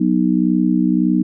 sine chord, B major, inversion second, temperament just, 185.21 / 246.9 / 308.7 Hz, F#3 / B3 / D#4, +2 / 0 / -14 cents, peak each -17 dBFS, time 0-1.23 s, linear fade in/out 10 ms, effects none

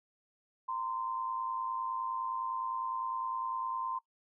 sine tone pair together, 928.2 / 1038 Hz, A#5 / C6, -8 / -14 cents, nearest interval major second, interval 194 cents, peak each -39 / -35 dBFS, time 0.68-3.99 s, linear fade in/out 10 ms, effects noise-tail reverb RT60 0.1 s tail -20 dB re dry

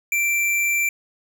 square tone, 2349 Hz, D7, in tune, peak -19 dBFS, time 0.12-0.89 s, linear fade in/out 2 ms, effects none

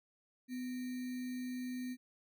sine tone with sample-and-hold, 251 Hz, B3, 28 cents sharp, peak -38 dBFS, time 0.48-1.97 s, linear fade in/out 50 ms, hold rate 2100 Hz, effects none

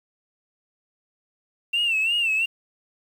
sine tone with vibrato, 2714 Hz, E7, 50 cents sharp, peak -18 dBFS, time 1.73-2.46 s, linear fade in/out 10 ms, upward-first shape sine, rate 2.9 Hz, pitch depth 98 cents each way, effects tanh soft clip ceiling -17 dBFS + 8-bit

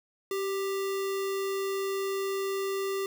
sine tone with sample-and-hold, 389.3 Hz, G4, 12 cents flat, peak -28 dBFS, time 0.31-3.06 s, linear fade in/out 2 ms, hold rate 1575 Hz, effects none

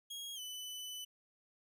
sawtooth tone with pitch glide, 3286 to 2996 Hz, G#7 to F#7, -19 to +21 cents, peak -40 dBFS, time 0.1-1.05 s, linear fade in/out 10 ms, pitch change -160 cents, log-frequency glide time 0.35-0.4 s, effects none

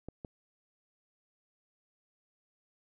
clicks, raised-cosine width 2 ms, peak -28 dBFS, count 2, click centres 0.086 / 0.248 s, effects none

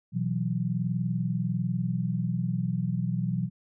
sine chord, B suspended fourth, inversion none, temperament equal, 123.47 / 164.81 / 185 Hz, B2 / E3 / F#3, 0 / 0 / 0 cents, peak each -30 dBFS, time 0.12-3.5 s, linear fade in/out 50 ms, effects none

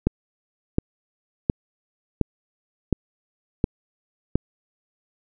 click train, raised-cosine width 3 ms, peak -5 dBFS, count 7, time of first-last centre 0.07-4.356 s, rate 1.4 Hz, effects none

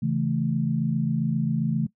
sine chord, A major, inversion first, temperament just, 137.5 / 165 / 220 Hz, C#3 / E3 / A3, -14 / +2 / 0 cents, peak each -26 dBFS, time 0.02-1.87 s, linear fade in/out 10 ms, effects noise-tail reverb RT60 0.1 s tail -19 dB re dry

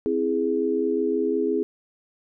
sine chord, C augmented, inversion none, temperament equal, 261.6 / 329.6 / 415.3 Hz, C4 / E4 / G#4, 0 / 0 / 0 cents, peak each -27 / -26 / -23 dBFS, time 0.06-1.63 s, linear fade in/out 0 ms, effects none

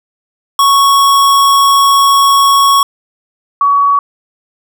square / sine tone pair in turn, 1108.7 / 1129.4 Hz, C#6 / C#6, 0 / +32 cents, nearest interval unison, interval 32 cents, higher second, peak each -6 dBFS, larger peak neither, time 0.59-2.83 / 3.61-3.99 s, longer first, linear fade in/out 2 ms, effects none

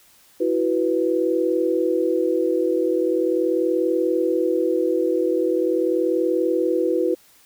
sine chord, E suspended second, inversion none, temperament equal, 329.6 / 370 / 493.9 Hz, E4 / F#4 / B4, 0 / 0 / 0 cents, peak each -22 dBFS, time 0.4-7.15 s, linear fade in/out 10 ms, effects white hiss -54 dBFS RMS until 7.45 s

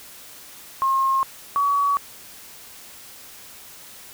sine tone pair in turn, 1072 / 1131.5 Hz, C6 / C#6, +42 / +35 cents, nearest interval minor second, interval 93 cents, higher second, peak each -17 dBFS, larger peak neither, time 0.82-1.23 / 1.56-1.97 s, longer neither, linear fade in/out 0 ms, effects white hiss -43 dBFS RMS until 4.13 s

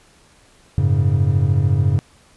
triangle chord, F# suspended second, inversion none, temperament equal with one note detuned, 92.5 / 106.19 / 138.59 Hz, F#2 / G#2 / C#3, 0 / +39 / 0 cents, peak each -16 dBFS, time 0.78-1.99 s, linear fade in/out 0 ms, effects pink hiss -52 dBFS RMS until 2.36 s + resampled to 24000 Hz

